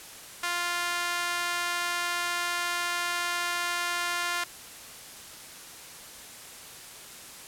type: tone with high-pass filter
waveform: sawtooth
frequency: 349.2 Hz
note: F4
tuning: in tune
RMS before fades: -30 dBFS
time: 0.43-4.44 s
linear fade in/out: 5 ms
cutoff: 1300 Hz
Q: 1.2
effects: white hiss -45 dBFS RMS until 7.47 s + low-pass 12000 Hz 12 dB/octave